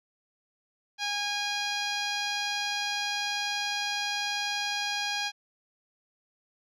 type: tone with low-pass filter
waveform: 10% pulse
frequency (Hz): 819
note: G#5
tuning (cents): -24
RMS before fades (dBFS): -31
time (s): 0.98-5.32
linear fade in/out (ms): 50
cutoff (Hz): 5900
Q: 1.3
effects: none